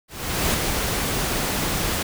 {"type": "noise with ADSR envelope", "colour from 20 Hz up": "pink", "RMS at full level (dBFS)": -20, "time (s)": [0.08, 2.03], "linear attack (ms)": 460, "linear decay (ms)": 6, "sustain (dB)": -4, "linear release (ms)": 8, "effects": []}